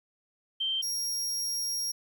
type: tone pair in turn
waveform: sine / sawtooth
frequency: 3134 / 5602 Hz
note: G7 / F8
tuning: -1 / +4 cents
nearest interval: minor seventh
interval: 1005 cents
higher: second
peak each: -27 dBFS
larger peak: neither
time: 0.6-0.82 / 0.82-1.92 s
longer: second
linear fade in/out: 10 ms
effects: 11-bit